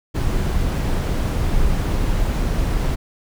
brown noise, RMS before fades -19 dBFS, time 0.14-2.96 s, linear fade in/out 20 ms, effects none

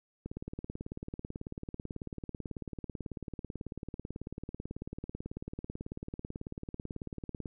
click train, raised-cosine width 3 ms, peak -26 dBFS, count 132, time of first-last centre 0.26-7.458 s, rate 18.2 Hz, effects none

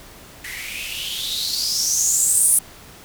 violet noise with band-pass filter sweep, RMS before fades -21 dBFS, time 0.44-2.59 s, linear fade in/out 5 ms, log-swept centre 1900 to 10000 Hz, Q 7.9, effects pink hiss -43 dBFS RMS until 3.04 s

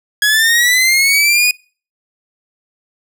sawtooth linear sweep, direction up, 1661.2 to 2489 Hz, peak -6 dBFS, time 0.22-1.51 s, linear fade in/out 2 ms, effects noise-tail reverb RT60 0.4 s tail -26 dB re dry

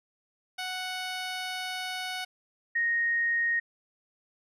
10% pulse / sine tone pair in turn, 740 / 1864.7 Hz, F#5 / A#6, 0 / 0 cents, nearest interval octave + major third, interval 1600 cents, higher second, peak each -24 dBFS, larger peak neither, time 0.58-2.25 / 2.75-3.6 s, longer first, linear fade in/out 10 ms, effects low-pass 10000 Hz 12 dB/octave

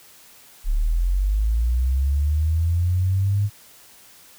sine linear sweep, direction up, 33.83 to 103.83 Hz, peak -17 dBFS, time 0.64-3.5 s, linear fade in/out 50 ms, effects white hiss -49 dBFS RMS until 4.38 s

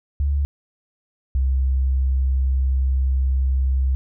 sine tone pair in turn, 71 / 65.78 Hz, C#2 / C2, +42 / +10 cents, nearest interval minor second, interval 132 cents, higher first, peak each -17 / -16 dBFS, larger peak second, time 0.2-0.45 / 1.35-3.95 s, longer second, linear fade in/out 0 ms, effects none

